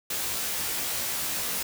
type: noise with comb filter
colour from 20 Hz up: white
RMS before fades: -30 dBFS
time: 0.1-1.63 s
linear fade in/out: 5 ms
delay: 17 ms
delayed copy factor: +0.95
effects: none